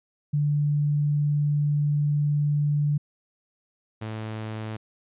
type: tone pair in turn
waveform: sine / sawtooth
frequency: 146.83 / 109.5 Hz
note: D3 / A2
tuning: 0 / -8 cents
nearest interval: perfect fourth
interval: 508 cents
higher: first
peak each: -20 / -27 dBFS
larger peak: first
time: 0.33-2.98 / 4.01-4.77 s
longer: first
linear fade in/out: 10 ms
effects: resampled to 8000 Hz